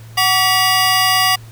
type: tone cluster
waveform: square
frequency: 746 / 1140 / 1951 / 2841 / 4825 Hz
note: F#5 / C#6 / B6 / F7 / D8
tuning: +14 / +48 / -22 / +29 / +46 cents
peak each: -19 dBFS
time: 0.17-1.36 s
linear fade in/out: 10 ms
effects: added 113 Hz sine -34 dBFS peak until 1.51 s + pink hiss -45 dBFS RMS until 1.51 s